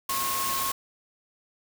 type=tone in noise; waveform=sine; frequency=1084 Hz; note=C#6; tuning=39 cents flat; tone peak=-29 dBFS; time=0.09-0.72 s; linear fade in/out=5 ms; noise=white; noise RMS=-30 dBFS; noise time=0.09-0.72 s; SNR=-2 dB; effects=none